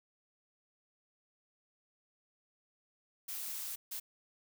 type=noise bursts at uneven times; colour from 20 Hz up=blue; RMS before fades=-41 dBFS; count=2; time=3.28-3.76 / 3.91-4 s; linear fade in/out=10 ms; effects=none